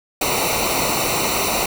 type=noise with comb filter; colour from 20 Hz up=pink; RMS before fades=-20 dBFS; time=0.21-1.66 s; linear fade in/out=5 ms; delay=0.6 ms; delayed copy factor=-0.8; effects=none